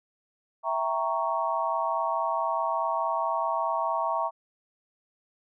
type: chord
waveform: sine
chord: E diminished seventh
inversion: none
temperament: equal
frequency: 659.3 / 784 / 932.3 / 1108.7 Hz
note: E5 / G5 / Bb5 / Db6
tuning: 0 / 0 / 0 / 0 cents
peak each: -30 / -34 / -29 / -30 dBFS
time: 0.63-4.31 s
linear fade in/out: 50 ms
effects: none